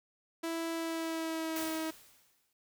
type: tone with pitch glide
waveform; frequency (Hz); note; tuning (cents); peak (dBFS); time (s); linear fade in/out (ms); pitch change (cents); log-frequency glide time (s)
sawtooth; 330 to 319.1; E4 to D#4; +2 to +44; -30; 0.43-1.91; 10; -58; 0.73-1.74
type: noise with exponential decay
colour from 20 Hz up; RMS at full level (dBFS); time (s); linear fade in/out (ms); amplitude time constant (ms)
white; -39; 1.56-2.53; 2; 210
effects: none